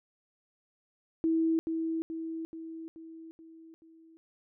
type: tone with echo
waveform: sine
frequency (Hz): 325.1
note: E4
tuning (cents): -24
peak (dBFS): -24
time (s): 1.24-1.59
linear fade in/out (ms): 0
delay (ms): 430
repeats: 6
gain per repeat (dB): -5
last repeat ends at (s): 4.17
effects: none